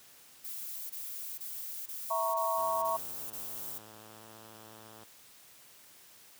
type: noise bursts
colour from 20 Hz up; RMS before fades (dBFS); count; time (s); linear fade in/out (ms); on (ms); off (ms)
violet; -41; 7; 0.44-3.786; 10; 460; 21
type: chord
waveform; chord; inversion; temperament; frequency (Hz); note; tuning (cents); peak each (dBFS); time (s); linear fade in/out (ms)
sine; A# diminished; second; equal; 659.3 / 932.3 / 1108.7; E5 / A#5 / C#6; 0 / 0 / 0; -33; 2.1-2.97; 10
type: tone with pitch glide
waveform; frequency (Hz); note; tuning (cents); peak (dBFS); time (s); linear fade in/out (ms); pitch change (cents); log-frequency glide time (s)
5% pulse; 108.3 to 109.81; A2 to A2; -27 to -3; -40; 2.58-5.04; 0; +24; 4.05-4.23
effects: white hiss -57 dBFS RMS until 6.39 s + high-pass 60 Hz 12 dB/octave